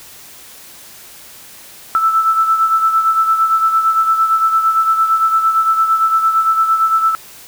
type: beating tone pair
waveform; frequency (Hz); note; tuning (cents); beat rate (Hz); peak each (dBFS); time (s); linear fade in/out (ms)
sine; 1318.5 / 1327.3; E6 / E6; 0 / +12; 8.8; -11 / -19; 1.95-7.15; 0
effects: white hiss -38 dBFS RMS until 7.47 s